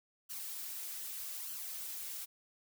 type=noise with flanger; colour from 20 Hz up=blue; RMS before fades=-43 dBFS; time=0.29-2.26 s; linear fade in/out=20 ms; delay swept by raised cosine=0.67 to 6.17 ms; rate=0.82 Hz; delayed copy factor=+0.55; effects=none

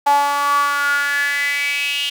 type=tone with high-pass filter sweep; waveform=sawtooth; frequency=285.4 Hz; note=D4; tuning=49 cents flat; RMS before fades=-18 dBFS; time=0.06-2.1 s; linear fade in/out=10 ms; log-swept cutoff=830 to 3000 Hz; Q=8.5; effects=none

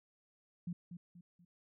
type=tone with echo; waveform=sine; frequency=174.61 Hz; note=F3; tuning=in tune; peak=-37 dBFS; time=0.67-0.73 s; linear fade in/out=5 ms; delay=240 ms; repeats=3; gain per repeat=-8 dB; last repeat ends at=1.45 s; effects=none

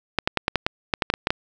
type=clicks; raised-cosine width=0.3 ms; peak=-3 dBFS; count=12; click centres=0.187 / 0.275 / 0.373 / 0.481 / 0.557 / 0.665 / 0.938 / 1.022 / 1.101 / 1.139 / 1.271 / 1.305 s; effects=none

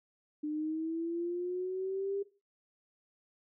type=linear sweep; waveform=sine; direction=up; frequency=298.3 to 401.3 Hz; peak=-32 dBFS; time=0.43-2.23 s; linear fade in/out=10 ms; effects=noise-tail reverb RT60 0.3 s tail -17 dB re dry

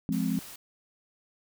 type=chord; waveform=sine; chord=F minor; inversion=none; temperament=just; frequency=174.61 / 209.5 / 261.9 Hz; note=F3 / Ab3 / C4; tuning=0 / +15 / +2 cents; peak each=-30 dBFS; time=0.09-0.39 s; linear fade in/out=0 ms
type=noise; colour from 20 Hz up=white; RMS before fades=-45 dBFS; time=0.12-0.56 s; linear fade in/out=5 ms
effects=none

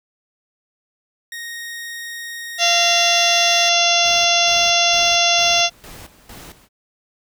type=tone; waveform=sawtooth; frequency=1864.7 Hz; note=A#6; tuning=in tune; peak=-25 dBFS; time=1.32-3.69 s; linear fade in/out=2 ms
type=harmonic tone; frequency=689 Hz; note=F5; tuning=24 cents flat; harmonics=1 / 2 / 3 / 4 / 5 / 6 / 7 / 8 / 9; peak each=-19 / -27 / -26 / -19 / -19 / -26 / -26 / -22 / -22 dBFS; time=2.58-5.7 s; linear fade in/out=50 ms
type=noise with tremolo; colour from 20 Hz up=pink; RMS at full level=-38 dBFS; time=4.02-6.69 s; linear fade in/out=50 ms; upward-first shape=square; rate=2.2 Hz; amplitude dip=75%
effects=none

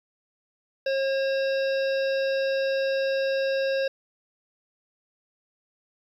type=harmonic tone with a mistuned harmonic; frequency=540 Hz; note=C#5; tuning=45 cents flat; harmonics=1 / 3 / 5 / 7 / 9 / 10; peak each=-23 / -33 / -37 / -40 / -42 / -43 dBFS; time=0.86-3.88 s; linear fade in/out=5 ms; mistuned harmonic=7; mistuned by=+22 cents; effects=10-bit

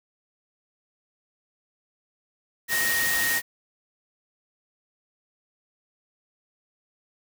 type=tone in noise; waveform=sine; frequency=1864.7 Hz; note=A#6; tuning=in tune; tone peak=-24 dBFS; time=2.68-3.42 s; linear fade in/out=50 ms; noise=white; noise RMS=-27 dBFS; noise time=2.68-3.42 s; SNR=0 dB; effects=none

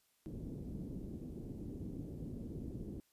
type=low-pass noise; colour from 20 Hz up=white; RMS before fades=-45 dBFS; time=0.26-3 s; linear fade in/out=0 ms; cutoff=320 Hz; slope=24 dB/octave; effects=white hiss -75 dBFS RMS until 3.12 s + resampled to 32000 Hz

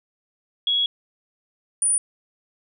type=tone pair in turn; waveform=sine; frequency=3337 / 9438 Hz; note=G#7 / D9; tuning=+8 / +7 cents; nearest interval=octave + tritone; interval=1799 cents; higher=second; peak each=-18 / -17 dBFS; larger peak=second; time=0.67-0.86 / 1.82-1.98 s; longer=first; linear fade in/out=2 ms; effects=none

